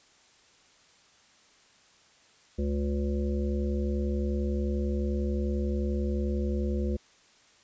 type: harmonic tone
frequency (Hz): 71.3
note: C#2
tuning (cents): +49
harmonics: 1 / 3 / 5 / 7 / 8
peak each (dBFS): -28 / -32 / -35 / -38 / -45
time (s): 2.58-6.97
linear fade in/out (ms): 10
effects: white hiss -60 dBFS RMS until 7.63 s + resampled to 16000 Hz